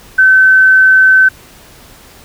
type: tone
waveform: sine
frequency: 1530 Hz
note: G6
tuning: 42 cents flat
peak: -3 dBFS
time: 0.18-1.29 s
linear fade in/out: 10 ms
effects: pink hiss -39 dBFS RMS until 2.24 s